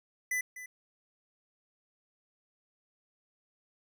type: tone with echo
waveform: square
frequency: 2000 Hz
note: B6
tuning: 21 cents sharp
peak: -30 dBFS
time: 0.31-0.41 s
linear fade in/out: 5 ms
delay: 250 ms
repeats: 1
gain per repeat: -13 dB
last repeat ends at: 0.66 s
effects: none